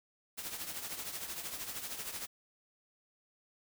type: noise with tremolo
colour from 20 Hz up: white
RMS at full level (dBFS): -39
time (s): 0.37-2.27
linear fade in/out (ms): 20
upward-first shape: triangle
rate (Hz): 13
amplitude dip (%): 65
effects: none